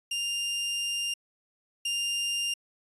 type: tone pair in turn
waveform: sawtooth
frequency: 2800 / 2800 Hz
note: F7 / F7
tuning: +4 / +4 cents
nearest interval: unison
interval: 0 cents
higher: neither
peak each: -25 / -24 dBFS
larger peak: second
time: 0.11-1.14 / 1.85-2.54 s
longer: first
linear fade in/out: 5 ms
effects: resampled to 24000 Hz